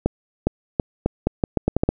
accelerating click train, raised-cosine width 2 ms, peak -4 dBFS, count 11, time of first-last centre 0.06-1.89 s, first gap 410 ms, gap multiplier 0.8, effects none

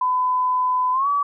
sine tone with pitch glide, 1007 to 1143.5 Hz, B5 to D6, +33 to -47 cents, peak -17 dBFS, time 0.01-1.23 s, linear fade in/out 5 ms, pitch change +220 cents, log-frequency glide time 0.92-1.08 s, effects none

